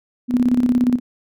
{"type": "tone with tremolo", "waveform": "sine", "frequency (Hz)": 246.9, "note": "B3", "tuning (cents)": 0, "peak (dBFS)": -11, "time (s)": [0.28, 1], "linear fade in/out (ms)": 50, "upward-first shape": "square", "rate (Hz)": 17, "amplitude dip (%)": 60, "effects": []}